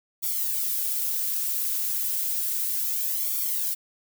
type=noise with flanger; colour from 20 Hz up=violet; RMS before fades=-27 dBFS; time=0.22-3.75 s; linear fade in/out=20 ms; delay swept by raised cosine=0.88 to 4.38 ms; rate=0.32 Hz; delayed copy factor=+0.75; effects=none